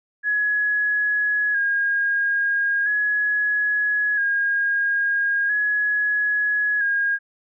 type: tone with vibrato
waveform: sine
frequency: 1655 Hz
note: G#6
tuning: 6 cents flat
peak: -18 dBFS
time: 0.23-7.19 s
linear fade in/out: 50 ms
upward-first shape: square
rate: 0.38 Hz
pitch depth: 29 cents each way
effects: none